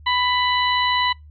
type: harmonic tone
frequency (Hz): 993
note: B5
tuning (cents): +9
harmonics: 1 / 2 / 3 / 4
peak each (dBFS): -20 / -23 / -25 / -26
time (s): 0.06-1.13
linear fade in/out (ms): 10
effects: noise-tail reverb RT60 0.2 s tail -26 dB re dry + added 75 Hz sine -41 dBFS peak until 1.3 s